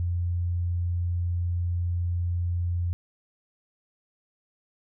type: tone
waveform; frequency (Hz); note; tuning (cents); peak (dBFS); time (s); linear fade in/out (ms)
sine; 87.31; F2; 0; -24; 0-2.93; 0
effects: none